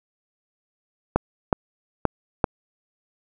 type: clicks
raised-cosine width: 1 ms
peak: -3 dBFS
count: 4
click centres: 1.16 / 1.528 / 2.053 / 2.442 s
effects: none